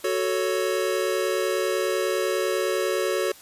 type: chord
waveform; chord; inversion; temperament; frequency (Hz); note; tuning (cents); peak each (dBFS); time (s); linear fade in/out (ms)
square; F# minor; none; equal with one note detuned; 370 / 440 / 556.3; F#4 / A4 / C#5; 0 / 0 / +6; -27 / -28 / -28; 0.04-3.32; 5
effects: white hiss -48 dBFS RMS until 3.41 s + resampled to 32000 Hz